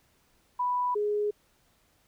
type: tone pair in turn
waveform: sine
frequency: 987.8 / 416.4 Hz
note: B5 / G#4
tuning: 0 / +5 cents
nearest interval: octave + minor third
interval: 1495 cents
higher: first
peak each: -25 dBFS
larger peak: neither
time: 0.59-0.95 / 0.95-1.31 s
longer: neither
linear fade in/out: 10 ms
effects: pink hiss -67 dBFS RMS until 2.07 s